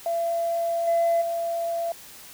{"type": "tone with level steps", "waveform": "sine", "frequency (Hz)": 676, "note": "E5", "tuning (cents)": 43, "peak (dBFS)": [-22, -17, -24], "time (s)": [0.06, 1.92], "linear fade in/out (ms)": 2, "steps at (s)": [0.87, 1.21], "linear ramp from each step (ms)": 10, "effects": ["tanh soft clip ceiling -16 dBFS", "white hiss -45 dBFS RMS until 2.33 s"]}